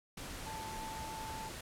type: tone in noise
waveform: sine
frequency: 880 Hz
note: A5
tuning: in tune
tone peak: -43 dBFS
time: 0.46-1.49 s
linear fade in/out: 5 ms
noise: pink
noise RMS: -45 dBFS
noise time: 0.17-1.61 s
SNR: -1 dB
effects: low-pass 12000 Hz 12 dB/octave